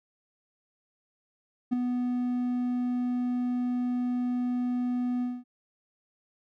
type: tone with ADSR envelope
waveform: triangle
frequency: 246.9 Hz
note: B3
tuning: in tune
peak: -18 dBFS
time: 1.71-5.44 s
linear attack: 21 ms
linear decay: 7 ms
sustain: -6 dB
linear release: 220 ms
effects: none